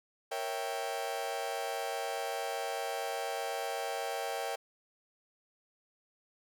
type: chord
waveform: 40% pulse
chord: A# diminished seventh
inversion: none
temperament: equal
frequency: 466.2 / 554.4 / 659.3 / 784 Hz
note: A#4 / C#5 / E5 / G5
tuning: 0 / 0 / 0 / 0 cents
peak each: -40 / -40 / -40 / -37 dBFS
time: 0.31-4.56 s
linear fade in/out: 10 ms
effects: none